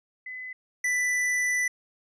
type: tone pair in turn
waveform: sine / square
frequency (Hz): 2016 / 1984.8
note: B6 / B6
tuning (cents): +35 / +8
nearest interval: unison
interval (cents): 27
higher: first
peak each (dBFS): -35 / -24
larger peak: second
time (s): 0.26-0.53 / 0.84-1.68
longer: second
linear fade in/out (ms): 5
effects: resampled to 22050 Hz